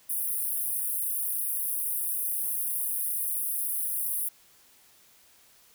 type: high-pass noise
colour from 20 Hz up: pink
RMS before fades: -30 dBFS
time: 0.09-4.29 s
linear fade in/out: 10 ms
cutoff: 9400 Hz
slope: 96 dB/octave
effects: white hiss -59 dBFS RMS until 5.74 s